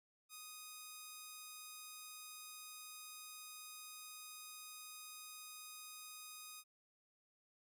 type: tone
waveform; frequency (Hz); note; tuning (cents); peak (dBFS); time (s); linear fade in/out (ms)
5% pulse; 1244.5; D#6; 0; -39; 0.29-6.64; 50
effects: none